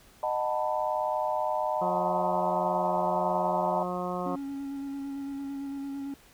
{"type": "chord", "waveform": "sine", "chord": "B dominant seventh", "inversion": "first", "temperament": "just", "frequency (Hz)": [617.4, 740.8, 889, 987.8], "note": ["D#5", "F#5", "A5", "B5"], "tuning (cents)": [-14, 2, 18, 0], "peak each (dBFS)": [-30, -33, -31, -34], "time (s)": [0.23, 3.83], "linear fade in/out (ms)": 2}
{"type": "harmonic tone", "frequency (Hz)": 179.8, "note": "F#3", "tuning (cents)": -49, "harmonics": [1, 2, 3, 4, 5, 6, 7], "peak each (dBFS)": [-35, -37, -36, -36, -42, -37, -42], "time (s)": [1.81, 4.36], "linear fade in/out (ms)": 10}
{"type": "tone with vibrato", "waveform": "triangle", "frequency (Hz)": 277.2, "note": "C#4", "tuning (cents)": 0, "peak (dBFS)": -31, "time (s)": [4.26, 6.14], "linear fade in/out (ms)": 2, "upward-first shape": "square", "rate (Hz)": 8.9, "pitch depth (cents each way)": 14}
{"effects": ["pink hiss -57 dBFS RMS until 6.33 s"]}